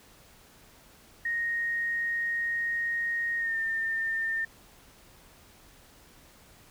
sine tone with pitch glide, 1864.7 to 1806.4 Hz, A#6 to A6, 0 to +45 cents, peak -27 dBFS, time 1.25-4.45 s, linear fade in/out 5 ms, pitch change -55 cents, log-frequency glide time 3.38-3.57 s, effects pink hiss -56 dBFS RMS until 6.7 s

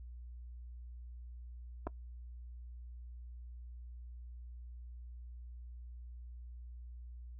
clicks, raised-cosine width 1 ms, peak -25 dBFS, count 2, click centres 1.869 / 1.872 s, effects noise-tail reverb RT60 0.1 s tail -22 dB re dry + added 60 Hz sine -46 dBFS peak until 7.39 s

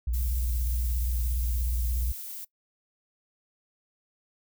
sine tone with vibrato, 60.1 Hz, B1, 46 cents flat, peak -25 dBFS, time 0.07-2.12 s, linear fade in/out 5 ms, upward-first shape triangle, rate 17 Hz, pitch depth 200 cents each way
violet noise, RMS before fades -39 dBFS, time 0.13-2.45 s, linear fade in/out 10 ms
effects noise-tail reverb RT60 0.1 s tail -20 dB re dry

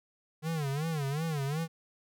square tone with vibrato, 150 Hz, D3, 37 cents sharp, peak -31 dBFS, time 0.42-1.68 s, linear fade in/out 50 ms, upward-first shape sine, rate 2.7 Hz, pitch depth 170 cents each way, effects none

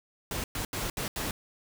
pink noise bursts at uneven times, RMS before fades -33 dBFS, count 5, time 0.31-0.44 / 0.55-0.65 / 0.73-0.9 / 0.97-1.08 / 1.16-1.31 s, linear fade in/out 2 ms, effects none

